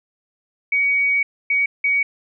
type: tone bursts at uneven times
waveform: sine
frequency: 2253 Hz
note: C#7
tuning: 28 cents sharp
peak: -15 dBFS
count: 3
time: 0.72-1.23 / 1.5-1.66 / 1.84-2.03 s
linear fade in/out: 5 ms
effects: none